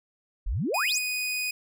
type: exponential sweep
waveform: sine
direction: up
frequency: 33.77 to 8870 Hz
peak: -25 dBFS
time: 0.46-0.99 s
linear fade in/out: 10 ms
type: tone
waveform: sawtooth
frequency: 2486 Hz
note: D#7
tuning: 2 cents flat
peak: -24 dBFS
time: 0.74-1.51 s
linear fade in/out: 5 ms
effects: none